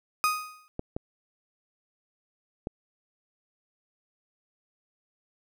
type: tone with exponential decay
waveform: 35% pulse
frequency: 1246 Hz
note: D#6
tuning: 2 cents sharp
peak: -18 dBFS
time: 0.24-0.68 s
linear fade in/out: 0 ms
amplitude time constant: 94 ms
type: clicks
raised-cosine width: 2 ms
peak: -18 dBFS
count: 3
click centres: 0.794 / 0.965 / 2.671 s
effects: none